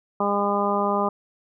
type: harmonic tone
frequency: 202.6 Hz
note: G#3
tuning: 43 cents flat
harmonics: 1 / 2 / 3 / 4 / 5 / 6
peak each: -27 / -27 / -27 / -27 / -27 / -27 dBFS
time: 0.2-1.09 s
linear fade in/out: 5 ms
effects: none